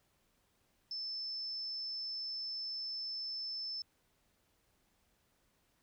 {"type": "tone", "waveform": "sine", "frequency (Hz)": 5274, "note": "E8", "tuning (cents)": 0, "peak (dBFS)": -38, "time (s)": [0.91, 3.82], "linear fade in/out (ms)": 2, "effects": ["pink hiss -75 dBFS RMS until 5.82 s"]}